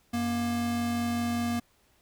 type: tone pair together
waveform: square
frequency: 93.9 / 236.6 Hz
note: F#2 / A#3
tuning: +26 / +26 cents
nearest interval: octave + major third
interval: 1600 cents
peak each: -38 / -28 dBFS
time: 0.13-1.6 s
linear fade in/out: 10 ms
effects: pink hiss -66 dBFS RMS until 2.01 s

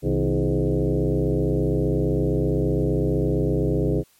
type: tone with frequency modulation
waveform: sine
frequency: 128.7 Hz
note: C3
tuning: 28 cents flat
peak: -18 dBFS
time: 0.02-4.04 s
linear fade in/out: 50 ms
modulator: 95.3 Hz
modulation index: 3.9
effects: white hiss -59 dBFS RMS until 4.19 s + MP3 64 kbps

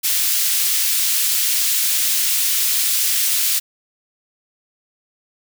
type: high-pass noise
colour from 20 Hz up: white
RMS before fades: -18 dBFS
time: 0.03-3.6 s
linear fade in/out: 20 ms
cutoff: 2600 Hz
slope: 12 dB/octave
effects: none

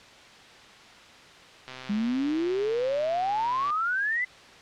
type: click train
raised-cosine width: 0.2 ms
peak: -22 dBFS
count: 262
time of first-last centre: 1.68-3.703 s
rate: 129 Hz
type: exponential sweep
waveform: sine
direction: up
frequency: 199.3 to 2047 Hz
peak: -24 dBFS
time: 1.89-4.25 s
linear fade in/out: 10 ms
effects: white hiss -49 dBFS RMS until 4.61 s + low-pass 4000 Hz 12 dB/octave

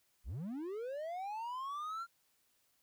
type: linear sweep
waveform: triangle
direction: up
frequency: 36.42 to 1396.9 Hz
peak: -37 dBFS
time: 0.24-2.07 s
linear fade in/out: 50 ms
effects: white hiss -75 dBFS RMS until 2.82 s

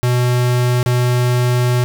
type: tone with dropouts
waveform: square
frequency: 123.47 Hz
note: B2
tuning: in tune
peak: -13 dBFS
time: 0.03-1.84 s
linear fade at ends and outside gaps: 0 ms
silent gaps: 0.829-0.861 s
effects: none

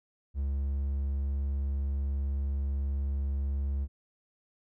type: tone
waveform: triangle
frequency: 69.3 Hz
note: C#2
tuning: in tune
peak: -26 dBFS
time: 0.34-3.88 s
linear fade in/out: 50 ms
effects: none

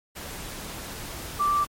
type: tone in noise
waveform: sine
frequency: 1171 Hz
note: D6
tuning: 5 cents flat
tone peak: -20 dBFS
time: 1.39-1.65 s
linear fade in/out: 20 ms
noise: pink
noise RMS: -37 dBFS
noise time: 0.15-1.67 s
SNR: +14 dB
effects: MP3 64 kbps

